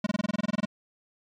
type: tone bursts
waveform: square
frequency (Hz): 207.7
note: G#3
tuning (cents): 0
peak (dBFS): -24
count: 13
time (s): 0.04-0.653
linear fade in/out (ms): 5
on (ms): 25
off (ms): 24
effects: low-pass 5000 Hz 12 dB/octave + MP3 64 kbps